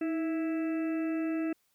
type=harmonic tone with a mistuned harmonic; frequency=329.6 Hz; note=E4; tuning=in tune; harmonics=1 / 2 / 4 / 5 / 6 / 7 / 8; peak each=-29 / -41 / -48 / -50 / -50 / -58 / -48 dBFS; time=0.01-1.53 s; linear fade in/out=5 ms; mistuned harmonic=1; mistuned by=-52 cents; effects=white hiss -73 dBFS RMS until 1.74 s